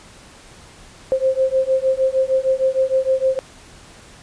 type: beating tone pair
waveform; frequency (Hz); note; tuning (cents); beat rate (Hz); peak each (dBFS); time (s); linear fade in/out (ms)
sine; 523.3 / 529.8; C5 / C5; 0 / +22; 6.5; -18; 1.12-3.39; 0
effects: pink hiss -44 dBFS RMS until 4.22 s + resampled to 22050 Hz